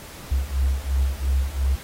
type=beating tone pair; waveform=sine; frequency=65.41 / 68.31 Hz; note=C2 / C#2; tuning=0 / -25 cents; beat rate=2.9 Hz; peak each=-23 / -22 dBFS; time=0.31-1.76 s; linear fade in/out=10 ms; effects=pink hiss -41 dBFS RMS until 1.83 s + AAC 48 kbps